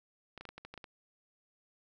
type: clicks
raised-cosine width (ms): 0.3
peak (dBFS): -30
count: 9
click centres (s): 0.377 / 0.41 / 0.453 / 0.49 / 0.58 / 0.65 / 0.74 / 0.777 / 0.842
effects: none